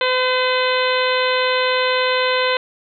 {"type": "harmonic tone", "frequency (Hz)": 509, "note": "C5", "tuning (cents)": -48, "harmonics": [1, 2, 3, 4, 5, 6, 7, 8], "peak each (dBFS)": [-19, -22, -24, -25, -26, -27, -27, -28], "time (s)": [0.01, 2.57], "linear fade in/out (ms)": 2, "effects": []}